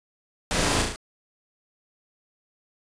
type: noise with echo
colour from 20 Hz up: pink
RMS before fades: -25 dBFS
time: 0.51-0.82 s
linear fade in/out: 0 ms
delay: 35 ms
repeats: 4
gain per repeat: -3 dB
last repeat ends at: 0.96 s
effects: resampled to 22050 Hz